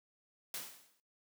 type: noise with exponential decay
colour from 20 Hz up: white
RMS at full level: -39 dBFS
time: 0.54-1 s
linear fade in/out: 1 ms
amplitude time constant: 100 ms
effects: noise-tail reverb RT60 0.2 s tail -20 dB re dry + high-pass 150 Hz 12 dB/octave